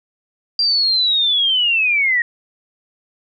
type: linear sweep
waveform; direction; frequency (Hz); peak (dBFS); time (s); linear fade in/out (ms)
sine; down; 4759 to 1864.7; -13; 0.59-2.22; 2
effects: none